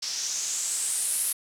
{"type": "noise with low-pass filter sweep", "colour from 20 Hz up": "blue", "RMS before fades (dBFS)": -29, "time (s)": [0.02, 1.33], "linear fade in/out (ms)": 10, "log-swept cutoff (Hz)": [5300, 11000], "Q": 4.4, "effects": []}